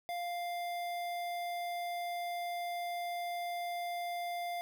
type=tone with notch filter; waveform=square; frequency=698.5 Hz; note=F5; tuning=in tune; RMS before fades=-38 dBFS; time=0.09-4.61 s; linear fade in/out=0 ms; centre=7100 Hz; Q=1.3; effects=none